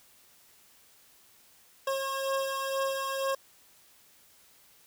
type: beating tone pair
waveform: 25% pulse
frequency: 540 / 542.1 Hz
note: C#5 / C#5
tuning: -45 / -39 cents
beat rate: 2.1 Hz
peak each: -27 / -31 dBFS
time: 1.87-3.35 s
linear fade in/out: 5 ms
effects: white hiss -60 dBFS RMS until 4.86 s